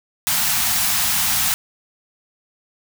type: band-stop noise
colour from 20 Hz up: white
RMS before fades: -19 dBFS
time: 0.27-1.54 s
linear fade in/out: 0 ms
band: 250 to 660 Hz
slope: 96 dB/octave
effects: none